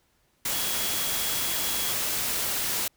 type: tone in noise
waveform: sine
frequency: 3328 Hz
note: G#7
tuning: 3 cents sharp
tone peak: -36 dBFS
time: 0.53-1.93 s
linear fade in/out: 5 ms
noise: white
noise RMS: -28 dBFS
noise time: 0.45-2.88 s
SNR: -11 dB
effects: pink hiss -68 dBFS RMS until 2.96 s